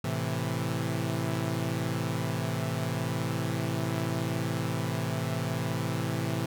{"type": "chord", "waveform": "sawtooth", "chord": "A minor", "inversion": "none", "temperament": "equal", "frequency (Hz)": [110, 130.81, 164.81], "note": ["A2", "C3", "E3"], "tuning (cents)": [0, 0, 0], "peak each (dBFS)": -29, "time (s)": [0.04, 6.46], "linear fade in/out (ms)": 5, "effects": []}